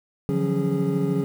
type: tone cluster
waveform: triangle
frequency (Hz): 146.3 / 171.5 / 184.9 / 276.2 / 411.9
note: D3 / F3 / F#3 / C#4 / G#4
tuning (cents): -6 / -31 / -1 / -6 / -14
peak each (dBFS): -25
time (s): 0.29-1.24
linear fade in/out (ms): 0
effects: 8-bit